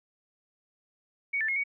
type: tone with pitch steps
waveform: sine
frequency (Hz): 2238 / 1767 / 2159 / 2243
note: C#7 / A6 / C#7 / C#7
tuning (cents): +16 / +7 / -46 / +20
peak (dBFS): -26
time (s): 1.33-1.638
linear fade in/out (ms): 10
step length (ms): 77
effects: none